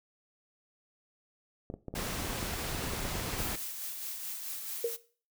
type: clicks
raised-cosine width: 2 ms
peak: -25 dBFS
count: 12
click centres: 1.701 / 1.74 / 1.883 / 1.94 / 2.248 / 2.428 / 2.749 / 2.838 / 2.935 / 3.053 / 3.154 / 3.403 s
type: noise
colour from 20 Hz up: pink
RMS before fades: -36 dBFS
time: 1.95-3.56 s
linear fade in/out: 5 ms
type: noise with tremolo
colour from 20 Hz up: blue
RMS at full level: -38 dBFS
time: 3.37-4.97 s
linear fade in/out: 20 ms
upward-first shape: sine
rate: 4.6 Hz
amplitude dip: 35%
type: tone with exponential decay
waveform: sine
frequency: 466.2 Hz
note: A#4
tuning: in tune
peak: -24 dBFS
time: 4.84-5 s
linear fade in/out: 5 ms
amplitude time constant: 33 ms
effects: noise-tail reverb RT60 0.4 s tail -17 dB re dry

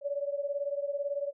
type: beating tone pair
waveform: sine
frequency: 563 / 581 Hz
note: C#5 / D5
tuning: +27 / -19 cents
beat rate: 18 Hz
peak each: -32 / -35 dBFS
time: 0.01-1.33 s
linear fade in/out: 50 ms
effects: none

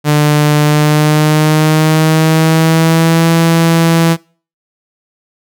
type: tone with pitch glide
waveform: sawtooth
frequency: 149.2 to 165.55 Hz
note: D3 to E3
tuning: +28 to +8 cents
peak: -3 dBFS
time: 0.04-4.17 s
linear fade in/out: 50 ms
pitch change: +180 cents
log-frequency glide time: 0.63-3.3 s
effects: noise-tail reverb RT60 0.4 s tail -24 dB re dry

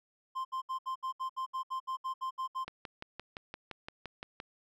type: tone bursts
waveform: triangle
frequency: 1046.5 Hz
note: C6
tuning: in tune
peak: -31 dBFS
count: 14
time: 0.35-2.647 s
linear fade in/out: 20 ms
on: 100 ms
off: 69 ms
type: click train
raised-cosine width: 0.3 ms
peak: -25 dBFS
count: 11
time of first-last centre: 2.68-4.401 s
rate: 5.81 Hz
effects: none

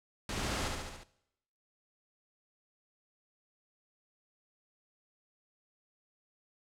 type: noise with echo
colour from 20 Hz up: pink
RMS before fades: -37 dBFS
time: 0.29-0.68 s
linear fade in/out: 2 ms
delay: 71 ms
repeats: 5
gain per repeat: -3 dB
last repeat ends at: 1.035 s
effects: noise-tail reverb RT60 0.8 s tail -18 dB re dry + low-pass 8000 Hz 12 dB/octave

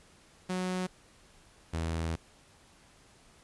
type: tone pair in turn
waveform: sawtooth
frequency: 183.7 / 81.83 Hz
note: F#3 / E2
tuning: -12 / -12 cents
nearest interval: octave + major second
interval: 1400 cents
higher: first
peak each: -27 dBFS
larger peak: neither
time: 0.49-0.87 / 1.73-2.16 s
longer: second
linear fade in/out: 10 ms
effects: pink hiss -60 dBFS RMS until 3.43 s + resampled to 24000 Hz

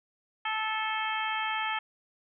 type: harmonic tone with a mistuned harmonic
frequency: 436.8 Hz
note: A4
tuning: 13 cents flat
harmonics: 2 / 3 / 4 / 5 / 6 / 7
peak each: -33 / -35 / -36 / -37 / -38 / -38 dBFS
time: 0.45-1.79 s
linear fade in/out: 5 ms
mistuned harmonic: 7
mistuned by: +57 cents
effects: none

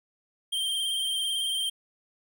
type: tone with vibrato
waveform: square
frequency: 3165 Hz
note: G7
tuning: 16 cents sharp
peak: -27 dBFS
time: 0.52-1.7 s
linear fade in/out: 10 ms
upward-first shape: triangle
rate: 18 Hz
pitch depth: 39 cents each way
effects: none

